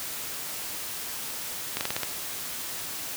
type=slowing click train; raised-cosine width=0.2 ms; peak=-10 dBFS; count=6; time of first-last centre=1.77-2.033 s; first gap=39 ms; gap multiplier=1.15; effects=white hiss -35 dBFS RMS until 3.16 s + high-pass 60 Hz 12 dB/octave

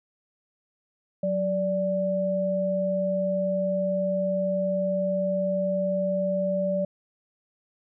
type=tone pair together; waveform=sine; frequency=185 / 584.1 Hz; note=F#3 / D5; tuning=0 / -10 cents; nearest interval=octave + minor sixth; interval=1990 cents; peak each=-28 / -24 dBFS; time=1.23-6.85 s; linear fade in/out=5 ms; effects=none

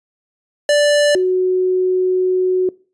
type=tone pair in turn; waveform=square / sine; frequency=586 / 369.2 Hz; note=D5 / F#4; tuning=-4 / -4 cents; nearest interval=minor sixth; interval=800 cents; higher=first; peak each=-11 / -12 dBFS; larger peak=first; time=0.69-1.15 / 1.15-2.69 s; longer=second; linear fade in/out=2 ms; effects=noise-tail reverb RT60 0.4 s tail -23 dB re dry + resampled to 22050 Hz

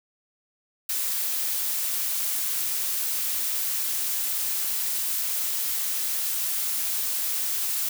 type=noise; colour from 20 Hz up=blue; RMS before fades=-27 dBFS; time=0.89-7.89 s; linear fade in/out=5 ms; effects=none

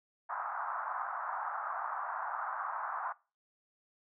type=band-pass noise; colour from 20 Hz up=white; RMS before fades=-38 dBFS; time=0.29-3.13 s; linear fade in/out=10 ms; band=740 to 1400 Hz; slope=48 dB/octave; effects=noise-tail reverb RT60 0.3 s tail -20 dB re dry

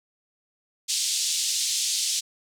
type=band-pass noise; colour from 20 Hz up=white; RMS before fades=-26 dBFS; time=0.88-2.21 s; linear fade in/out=20 ms; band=3300 to 8100 Hz; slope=24 dB/octave; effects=none

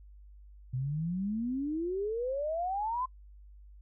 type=exponential sweep; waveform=sine; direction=up; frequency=123.47 to 1046.5 Hz; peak=-30 dBFS; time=0.73-3.06 s; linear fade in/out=10 ms; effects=noise-tail reverb RT60 0.1 s tail -23 dB re dry + added 50 Hz sine -50 dBFS peak until 3.81 s

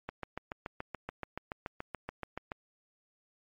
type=click train; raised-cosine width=0.5 ms; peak=-22 dBFS; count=18; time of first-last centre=0.09-2.519 s; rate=7 Hz; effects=MP3 48 kbps

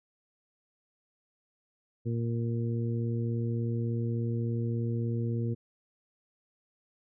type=harmonic tone; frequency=116.54 Hz; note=A#2; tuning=in tune; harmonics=1 / 2 / 3 / 4; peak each=-29 / -35 / -39 / -41 dBFS; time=2.05-5.55 s; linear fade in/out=20 ms; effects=none

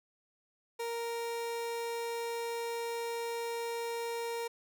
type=tone; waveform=30% pulse; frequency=466.2 Hz; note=A#4; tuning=in tune; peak=-32 dBFS; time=0.79-4.48 s; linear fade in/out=10 ms; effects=none

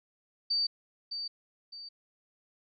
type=tone with echo; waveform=sine; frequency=4613 Hz; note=D8; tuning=32 cents flat; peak=-26 dBFS; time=0.5-0.67 s; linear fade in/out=10 ms; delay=610 ms; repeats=2; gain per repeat=-8 dB; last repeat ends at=1.89 s; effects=none

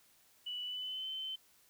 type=tone with pitch glide; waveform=sine; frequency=2960 to 3073 Hz; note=F#7 to G7; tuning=0 to -35 cents; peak=-38 dBFS; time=0.46-1.36 s; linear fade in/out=10 ms; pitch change=+65 cents; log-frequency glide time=0.63-1.08 s; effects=white hiss -67 dBFS RMS until 1.69 s

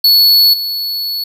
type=tone with level steps; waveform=square; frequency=4408 Hz; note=C#8; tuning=11 cents flat; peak=-6 / -17 dBFS; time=0.04-1.24 s; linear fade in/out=5 ms; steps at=0.53 s; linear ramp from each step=10 ms; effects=none

